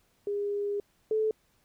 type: tone pair in turn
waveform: sine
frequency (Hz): 407.3 / 435.2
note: G#4 / A4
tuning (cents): -34 / -19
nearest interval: minor second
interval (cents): 115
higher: second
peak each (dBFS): -28 / -24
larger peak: second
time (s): 0.27-0.8 / 1.11-1.31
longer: first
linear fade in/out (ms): 2
effects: pink hiss -69 dBFS RMS until 1.64 s